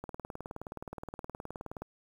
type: click train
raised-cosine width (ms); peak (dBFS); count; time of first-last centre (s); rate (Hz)
1; -26; 35; 0.04-1.82; 19.1
effects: 9-bit